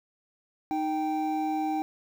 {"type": "tone pair together", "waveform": "triangle", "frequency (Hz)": [310.3, 782], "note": ["D#4", "G5"], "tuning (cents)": [-5, -4], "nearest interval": "octave + major third", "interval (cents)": 1601, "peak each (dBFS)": -27, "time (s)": [0.71, 1.82], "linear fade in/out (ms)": 0, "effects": ["9-bit"]}